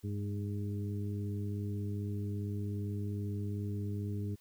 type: harmonic tone with a mistuned harmonic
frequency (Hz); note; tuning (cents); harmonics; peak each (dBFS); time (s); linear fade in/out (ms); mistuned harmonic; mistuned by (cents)
102.5; G#2; -22; 1 / 2 / 3 / 4; -35 / -41 / -45 / -47; 0.03-4.36; 20; 1; -34
effects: white hiss -68 dBFS RMS until 4.4 s